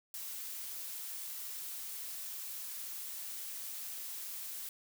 blue noise, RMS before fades -43 dBFS, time 0.14-4.69 s, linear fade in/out 2 ms, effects none

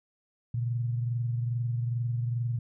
sine tone pair together, 118.31 / 140.7 Hz, A#2 / C#3, +26 / +26 cents, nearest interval minor third, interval 300 cents, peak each -27 / -38 dBFS, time 0.54-2.59 s, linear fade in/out 5 ms, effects none

